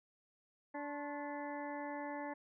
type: harmonic tone with a mistuned harmonic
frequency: 290 Hz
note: D4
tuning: 22 cents flat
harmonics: 1 / 2 / 3 / 4 / 5 / 6 / 7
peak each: -45 / -46 / -45 / -54 / -60 / -51 / -54 dBFS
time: 0.74-2.34 s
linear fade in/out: 10 ms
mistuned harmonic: 4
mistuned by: -120 cents
effects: none